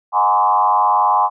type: tone with frequency modulation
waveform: sine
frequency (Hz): 932.3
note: A#5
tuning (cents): 0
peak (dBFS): -11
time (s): 0.12-1.3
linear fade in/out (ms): 50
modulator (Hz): 98.9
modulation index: 1.9
effects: none